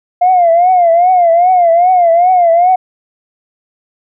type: tone with vibrato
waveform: sine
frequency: 703 Hz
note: F5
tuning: 11 cents sharp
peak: -4 dBFS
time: 0.21-2.76 s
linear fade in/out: 10 ms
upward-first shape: triangle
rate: 2.5 Hz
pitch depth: 120 cents each way
effects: tanh soft clip ceiling -1 dBFS